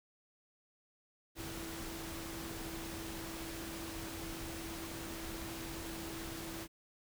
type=tone in noise; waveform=sine; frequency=329.6 Hz; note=E4; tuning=in tune; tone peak=-46 dBFS; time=1.35-6.68 s; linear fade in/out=50 ms; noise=pink; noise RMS=-45 dBFS; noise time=1.35-6.68 s; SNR=-4 dB; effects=none